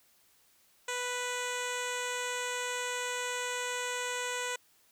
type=tone with low-pass filter; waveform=10% pulse; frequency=493.9 Hz; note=B4; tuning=in tune; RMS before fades=-35 dBFS; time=0.88-4.56 s; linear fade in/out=5 ms; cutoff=8000 Hz; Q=1.8; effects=white hiss -66 dBFS RMS until 4.91 s